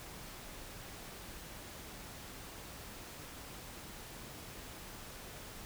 silence, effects pink hiss -49 dBFS RMS until 5.65 s

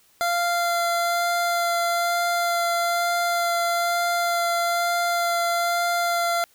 25% pulse tone with vibrato, 691 Hz, F5, 19 cents flat, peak -17 dBFS, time 0.21-6.44 s, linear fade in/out 0 ms, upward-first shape sine, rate 1.1 Hz, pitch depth 9 cents each way, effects white hiss -59 dBFS RMS until 6.54 s

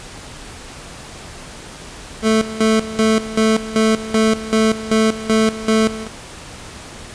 25% pulse tone with tremolo, 220 Hz, A3, in tune, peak -8 dBFS, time 2.22-6.08 s, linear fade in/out 50 ms, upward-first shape square, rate 2.6 Hz, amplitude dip 80%, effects pink hiss -35 dBFS RMS until 7.14 s + resampled to 22050 Hz

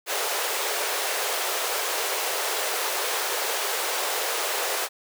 pink high-pass noise, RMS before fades -27 dBFS, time 0.06-4.89 s, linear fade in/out 50 ms, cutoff 400 Hz, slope 48 dB/octave, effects none

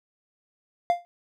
triangle tone with exponential decay, 698 Hz, F5, 1 cent flat, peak -13 dBFS, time 0.9-1.05 s, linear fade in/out 0 ms, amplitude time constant 31 ms, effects none

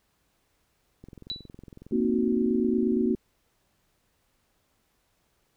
click train, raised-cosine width 3 ms, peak -32 dBFS, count 47, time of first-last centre 1.04-3.15 s, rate 21.8 Hz
sine tone with exponential decay, 3948 Hz, B7, 1 cent flat, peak -26 dBFS, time 1.3-1.48 s, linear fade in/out 0 ms, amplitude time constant 39 ms
sine chord, C half-diminished seventh, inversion third, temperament equal, 233.1 / 261.6 / 311.1 / 370 Hz, Bb3 / C4 / Eb4 / Gb4, 0 / 0 / 0 / 0 cents, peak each -25 / -28 / -31 / -27 dBFS, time 1.92-3.15 s, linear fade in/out 5 ms
effects pink hiss -71 dBFS RMS until 5.56 s

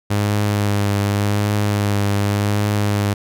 sawtooth tone with vibrato, 102.4 Hz, G#2, 24 cents flat, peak -12 dBFS, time 0.1-3.14 s, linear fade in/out 10 ms, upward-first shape triangle, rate 0.87 Hz, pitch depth 27 cents each way, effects none

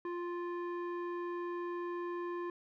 square tone with low-pass filter, 349.2 Hz, F4, in tune, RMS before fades -39 dBFS, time 0.05-2.5 s, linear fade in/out 2 ms, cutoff 1400 Hz, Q 1.6, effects none

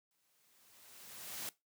white noise with exponential growth, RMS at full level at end -41 dBFS, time 0.11-1.49 s, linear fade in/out 1 ms, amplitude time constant 300 ms, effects noise-tail reverb RT60 0.2 s tail -19 dB re dry + high-pass 100 Hz 12 dB/octave

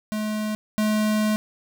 square tone pair in turn, 213.9 / 213.9 Hz, A3 / A3, -49 / -49 cents, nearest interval unison, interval 0 cents, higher neither, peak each -25 / -20 dBFS, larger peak second, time 0.12-0.55 / 0.78-1.36 s, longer second, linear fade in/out 0 ms, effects none

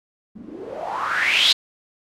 blue noise with low-pass filter sweep, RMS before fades -22 dBFS, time 0.35-1.53 s, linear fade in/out 10 ms, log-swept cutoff 200 to 4100 Hz, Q 6.3, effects none

